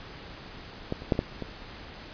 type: clicks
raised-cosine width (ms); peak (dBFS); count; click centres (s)
2; -15 / -27 / -8 / -29 / -11 / -20; 6; 0.924 / 1.021 / 1.122 / 1.153 / 1.191 / 1.423
effects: pink hiss -44 dBFS RMS until 2.13 s + resampled to 11025 Hz